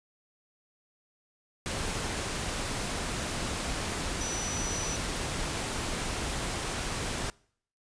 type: tone in noise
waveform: sine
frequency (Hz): 5920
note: F#8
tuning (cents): 0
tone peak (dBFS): -35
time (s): 4.21-4.96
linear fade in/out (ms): 0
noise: pink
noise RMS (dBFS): -33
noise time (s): 1.66-7.3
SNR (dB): -5
effects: noise-tail reverb RT60 0.6 s tail -25 dB re dry + resampled to 22050 Hz